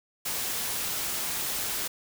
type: noise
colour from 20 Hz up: white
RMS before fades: -31 dBFS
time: 0.25-1.88 s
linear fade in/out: 10 ms
effects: none